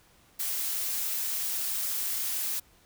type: noise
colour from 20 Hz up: blue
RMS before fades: -31 dBFS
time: 0.39-2.6 s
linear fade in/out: 10 ms
effects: pink hiss -61 dBFS RMS until 2.85 s